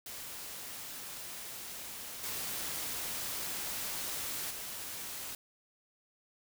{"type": "noise with level steps", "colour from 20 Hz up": "white", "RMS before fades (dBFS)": [-44, -38, -42], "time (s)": [0.06, 5.35], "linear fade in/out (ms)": 2, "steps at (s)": [2.23, 4.5], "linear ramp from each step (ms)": 10, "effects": []}